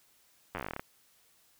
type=slowing click train; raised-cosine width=0.5 ms; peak=-21 dBFS; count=14; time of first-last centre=0.55-0.795 s; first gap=10 ms; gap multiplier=1.1; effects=white hiss -66 dBFS RMS until 1.59 s